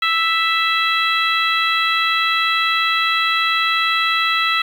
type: harmonic tone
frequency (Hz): 659.3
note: E5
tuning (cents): 0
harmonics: 2 / 3 / 4 / 5 / 6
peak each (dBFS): -19 / -21 / -22 / -23 / -24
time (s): 0.02-4.62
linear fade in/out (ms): 5
effects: 7-bit